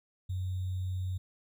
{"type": "tone with sample-and-hold", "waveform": "sine", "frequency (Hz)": 92.5, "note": "F#2", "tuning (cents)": 0, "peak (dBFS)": -31, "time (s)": [0.29, 1.18], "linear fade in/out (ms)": 10, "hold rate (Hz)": 3675, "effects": []}